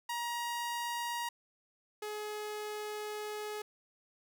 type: tone pair in turn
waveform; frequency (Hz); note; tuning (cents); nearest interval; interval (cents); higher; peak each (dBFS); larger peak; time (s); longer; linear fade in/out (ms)
sawtooth; 948 / 422.3; A#5 / G#4; +29 / +29; octave + major second; 1400; first; -31 / -34; first; 0.09-1.29 / 2.02-3.62; second; 5
effects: none